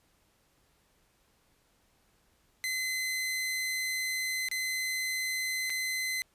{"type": "tone with dropouts", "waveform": "sawtooth", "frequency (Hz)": 2045, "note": "C7", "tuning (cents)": -40, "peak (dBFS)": -27, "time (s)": [2.64, 6.22], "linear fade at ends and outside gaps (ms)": 0, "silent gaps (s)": [[4.486, 4.514], [5.697, 5.702]], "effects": ["pink hiss -69 dBFS RMS until 6.34 s", "resampled to 32000 Hz"]}